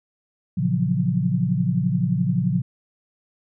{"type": "chord", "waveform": "sine", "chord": "Gb major seventh", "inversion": "first", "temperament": "just", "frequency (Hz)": [115.62, 138.75, 173.43, 185], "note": ["Bb2", "Db3", "F3", "Gb3"], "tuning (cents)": [-14, 2, -12, 0], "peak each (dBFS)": [-26, -24, -22, -25], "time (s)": [0.57, 2.62], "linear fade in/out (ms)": 10, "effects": []}